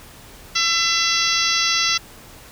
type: harmonic tone with a mistuned harmonic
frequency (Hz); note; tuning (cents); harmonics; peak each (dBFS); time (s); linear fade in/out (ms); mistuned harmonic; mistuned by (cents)
671; E5; +31; 2 / 3 / 4 / 5 / 6 / 7 / 8 / 9; -25 / -25 / -25 / -25 / -25 / -25 / -25 / -25; 0.55-1.98; 10; 4; +16
effects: pink hiss -43 dBFS RMS until 2.51 s